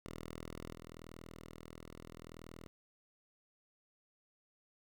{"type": "tone with level steps", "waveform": "5% pulse", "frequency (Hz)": 40.74, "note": "E1", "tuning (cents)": -20, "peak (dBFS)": [-34, -39], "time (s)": [0.06, 2.67], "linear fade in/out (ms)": 0, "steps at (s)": 0.73, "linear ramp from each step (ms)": 5, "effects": []}